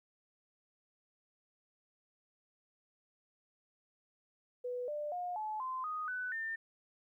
sine tone with pitch steps, 493.9 / 594.2 / 714.8 / 859.9 / 1034.5 / 1244.6 / 1497.2 / 1801.2 Hz, B4 / D5 / F5 / A5 / C6 / D#6 / F#6 / A6, 0 / +20 / +40 / -40 / -20 / 0 / +20 / +40 cents, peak -36 dBFS, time 4.64-6.56 s, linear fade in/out 10 ms, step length 240 ms, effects 13-bit

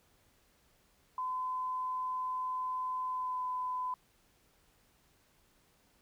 sine tone with pitch glide, 1018 to 1008.1 Hz, C6 to B5, -48 to +35 cents, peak -33 dBFS, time 1.18-3.94 s, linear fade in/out 2 ms, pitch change -17 cents, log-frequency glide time 3.08-3.43 s, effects pink hiss -69 dBFS RMS until 6.01 s

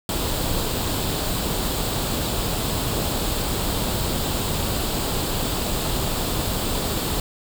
pink noise with comb filter, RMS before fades -24 dBFS, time 0.09-7.2 s, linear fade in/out 2 ms, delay 0.25 ms, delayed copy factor +0.5, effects none

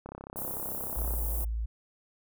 click train, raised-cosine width 1 ms, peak -27 dBFS, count 37, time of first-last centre 0.06-1.138 s, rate 33.4 Hz
white band-stop noise, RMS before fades -36 dBFS, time 0.36-1.45 s, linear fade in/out 10 ms, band 850 to 11000 Hz, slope 24 dB/octave
sine tone, 55.9 Hz, A1, 28 cents sharp, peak -29 dBFS, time 0.96-1.66 s, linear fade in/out 10 ms
effects none

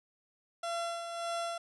30% pulse tone with tremolo, 680 Hz, F5, 46 cents flat, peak -30 dBFS, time 0.63-1.58 s, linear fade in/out 5 ms, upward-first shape sine, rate 1.7 Hz, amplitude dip 50%, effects resampled to 24000 Hz

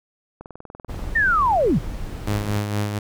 click train, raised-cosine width 1 ms, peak -23 dBFS, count 15, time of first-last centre 0.41-1.09 s, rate 20.6 Hz
brown noise, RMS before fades -30 dBFS, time 0.88-2.6 s, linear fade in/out 20 ms
sine linear sweep, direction down, 1864.7 to 100.7 Hz, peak -15 dBFS, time 1.15-1.79 s, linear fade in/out 10 ms
sawtooth tone with tremolo, 103.83 Hz, G#2, in tune, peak -16 dBFS, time 2.27-2.99 s, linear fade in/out 5 ms, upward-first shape sine, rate 4.3 Hz, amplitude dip 45%
effects none

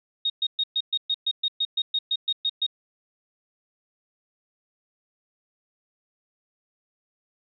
sine tone bursts, 3729 Hz, A#7, in tune, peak -21 dBFS, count 15, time 0.25-2.665 s, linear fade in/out 5 ms, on 49 ms, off 120 ms, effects none

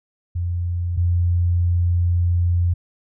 sine tone pair in turn, 87.31 / 87.31 Hz, F2 / F2, 0 / 0 cents, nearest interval unison, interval 0 cents, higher neither, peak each -20 / -15 dBFS, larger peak second, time 0.35-0.97 / 0.97-2.74 s, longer second, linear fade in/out 10 ms, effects none

